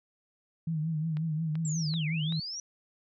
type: tone with vibrato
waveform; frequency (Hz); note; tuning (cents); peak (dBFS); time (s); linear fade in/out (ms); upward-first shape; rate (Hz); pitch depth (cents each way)
sine; 158.2; D#3; +29; -28; 0.67-2.4; 5; triangle; 5.6; 87
type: click train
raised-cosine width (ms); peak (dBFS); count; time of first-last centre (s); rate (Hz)
0.3; -30; 4; 1.17-2.324; 2.6
type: linear two-way sweep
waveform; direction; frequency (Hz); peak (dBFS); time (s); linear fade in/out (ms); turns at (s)
sine; down then up; 7690 to 2014 to 5890; -35; 1.65-2.6; 2; 2.09
effects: none